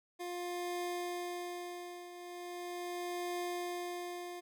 25% pulse tone with tremolo, 352.7 Hz, F4, 17 cents sharp, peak -32 dBFS, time 0.19-4.41 s, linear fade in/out 20 ms, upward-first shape triangle, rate 0.39 Hz, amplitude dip 75%, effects none

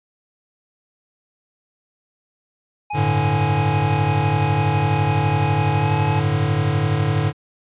square tone with pitch glide, 834 to 852 Hz, G#5 to G#5, +7 to +44 cents, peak -24 dBFS, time 2.9-6.2 s, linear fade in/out 10 ms, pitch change +37 cents, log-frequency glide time 5.76-5.92 s
square chord, G suspended second, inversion none, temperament equal, 98 / 110 / 146.83 Hz, G2 / A2 / D3, 0 / 0 / 0 cents, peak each -24 / -22 / -21 dBFS, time 2.93-7.33 s, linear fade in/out 50 ms
effects resampled to 8000 Hz

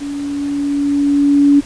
sine tone with level ramp, 284.8 Hz, C#4, 47 cents sharp, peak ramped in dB -21 to -5 dBFS, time 0-1.61 s, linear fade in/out 20 ms, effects pink hiss -36 dBFS RMS until 1.65 s + resampled to 22050 Hz

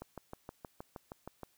click train, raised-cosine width 1 ms, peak -29 dBFS, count 10, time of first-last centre 0.02-1.433 s, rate 6.37 Hz, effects white hiss -71 dBFS RMS until 1.57 s

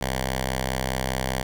5% pulse tone with notch filter, 64.9 Hz, C2, 13 cents flat, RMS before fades -27 dBFS, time 0.01-1.43 s, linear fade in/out 5 ms, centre 330 Hz, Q 0.93, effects none

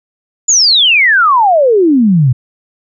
sine exponential sweep, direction down, 7130 to 117.9 Hz, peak -5 dBFS, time 0.48-2.33 s, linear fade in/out 10 ms, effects none

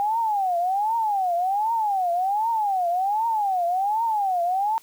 sine tone with vibrato, 797 Hz, G5, 28 cents sharp, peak -20 dBFS, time 0-4.78 s, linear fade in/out 0 ms, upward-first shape triangle, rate 1.3 Hz, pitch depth 280 cents each way, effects white hiss -53 dBFS RMS until 4.82 s

